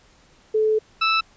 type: tone pair in turn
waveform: sine / 20% pulse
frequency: 433.6 / 1315.9 Hz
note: A4 / E6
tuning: -25 / -3 cents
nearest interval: octave + perfect fifth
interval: 1922 cents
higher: second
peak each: -16 / -12 dBFS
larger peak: second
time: 0.54-0.79 / 1.01-1.21 s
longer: first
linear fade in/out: 10 ms
effects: pink hiss -55 dBFS RMS until 1.36 s + resampled to 16000 Hz